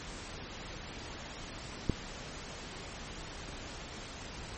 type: click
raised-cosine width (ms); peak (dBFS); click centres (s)
3; -14; 1.897
effects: pink hiss -44 dBFS RMS until 4.57 s + MP3 32 kbps